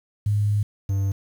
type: tone pair in turn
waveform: sine / triangle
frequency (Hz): 103.7 / 97.88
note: G#2 / G2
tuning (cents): -2 / -2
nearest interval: minor second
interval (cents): 100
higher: first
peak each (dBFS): -18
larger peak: neither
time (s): 0.26-0.63 / 0.89-1.12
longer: first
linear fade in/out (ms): 5
effects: 8-bit